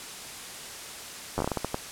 slowing click train, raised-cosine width 1 ms, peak -13 dBFS, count 10, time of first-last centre 1.38-1.744 s, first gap 10 ms, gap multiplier 1.33, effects white hiss -40 dBFS RMS until 1.91 s + low-pass 10000 Hz 12 dB/octave

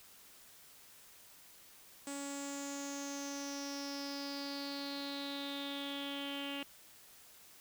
sawtooth tone with low-pass filter sweep, 280.8 Hz, C#4, 22 cents sharp, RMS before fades -42 dBFS, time 2.07-6.63 s, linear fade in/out 2 ms, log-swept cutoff 8100 to 2900 Hz, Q 8.3, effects white hiss -59 dBFS RMS until 7.6 s

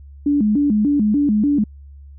sine tone with vibrato, 246.9 Hz, B3, in tune, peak -13 dBFS, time 0.26-1.64 s, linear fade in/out 5 ms, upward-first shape square, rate 3.4 Hz, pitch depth 270 cents each way, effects added 70 Hz sine -37 dBFS peak until 2.18 s

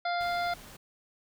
harmonic tone, 698.5 Hz, F5, in tune, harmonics 1 / 2 / 3 / 5 / 6 / 7, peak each -29 / -35 / -39 / -43 / -45 / -46 dBFS, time 0.05-0.54 s, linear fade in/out 5 ms
pink noise, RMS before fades -49 dBFS, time 0.2-0.77 s, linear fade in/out 10 ms
effects none

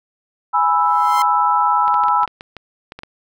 sine chord, E major, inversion first, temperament equal, 830.6 / 987.8 / 1318.5 Hz, G#5 / B5 / E6, 0 / 0 / 0 cents, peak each -18 / -16 / -17 dBFS, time 0.53-2.26 s, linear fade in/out 20 ms
sawtooth tone with exponential growth, 1046.5 Hz, C6, in tune, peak -15 dBFS, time 0.79-1.22 s, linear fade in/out 1 ms, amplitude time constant 93 ms
clicks, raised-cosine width 0.3 ms, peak -17 dBFS, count 11, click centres 1.88 / 1.942 / 2.037 / 2.084 / 2.233 / 2.277 / 2.409 / 2.567 / 2.921 / 2.99 / 3.034 s
effects none

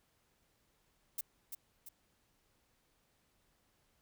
violet noise with echo, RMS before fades -38 dBFS, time 1.18-1.21 s, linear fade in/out 5 ms, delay 340 ms, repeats 2, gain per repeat -6 dB, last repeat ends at 1.89 s, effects pink hiss -75 dBFS RMS until 4.01 s

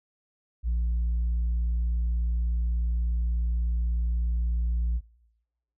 sine tone, 58.27 Hz, A#1, in tune, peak -21 dBFS, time 0.63-5.01 s, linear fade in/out 50 ms, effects noise-tail reverb RT60 1.0 s tail -24 dB re dry + tanh soft clip ceiling -22 dBFS

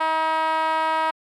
5% pulse tone with band-pass filter, 318.4 Hz, D#4, 40 cents sharp, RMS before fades -22 dBFS, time 0-1.11 s, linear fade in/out 10 ms, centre 930 Hz, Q 2.8, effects AAC 64 kbps

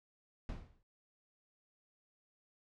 brown noise with exponential decay, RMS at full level -38 dBFS, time 0.49-0.83 s, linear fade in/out 1 ms, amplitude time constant 72 ms, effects noise-tail reverb RT60 0.1 s tail -24 dB re dry + low-pass 5000 Hz 12 dB/octave

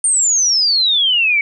sine exponential sweep, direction down, 8980 to 2228 Hz, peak -11 dBFS, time 0.04-1.41 s, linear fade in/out 2 ms, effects none

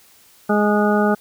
harmonic tone with a mistuned harmonic, 208.5 Hz, G#3, 7 cents sharp, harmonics 1 / 2 / 3 / 4 / 6 / 7, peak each -17 / -20 / -22 / -23 / -25 / -25 dBFS, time 0.49-1.15 s, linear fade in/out 10 ms, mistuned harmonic 6, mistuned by -23 cents, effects white hiss -51 dBFS RMS until 1.2 s

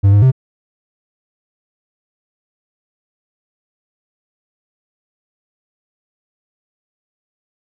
triangle tone with pitch steps, 99.1 / 102.1 / 130.7 Hz, G2 / G#2 / C3, +19 / -29 / -1 cents, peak -4 dBFS, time 0.03-0.318 s, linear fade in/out 20 ms, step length 96 ms, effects none

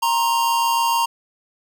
square tone pair together, 932.3 / 1058.8 Hz, A#5 / C6, 0 / +20 cents, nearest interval major second, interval 220 cents, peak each -18 / -25 dBFS, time 0.02-1.06 s, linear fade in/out 10 ms, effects none

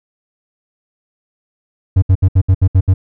triangle tone bursts, 93.8 Hz, F#2, 24 cents sharp, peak -4 dBFS, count 8, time 1.96-2.94 s, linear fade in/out 10 ms, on 63 ms, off 68 ms, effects none

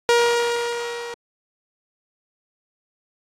sawtooth tone with level ramp, 473.8 Hz, A#4, 28 cents sharp, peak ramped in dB -9 to -27 dBFS, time 0.09-1.14 s, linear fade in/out 0 ms, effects low-pass 8000 Hz 12 dB/octave + AAC 48 kbps

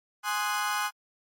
35% pulse chord, Ab dominant seventh, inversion none, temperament equal, 830.6 / 1046.5 / 1244.5 / 1480 Hz, Ab5 / C6 / Eb6 / Gb6, 0 / 0 / 0 / 0 cents, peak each -31 dBFS, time 0.23-0.91 s, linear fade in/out 50 ms, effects MP3 64 kbps

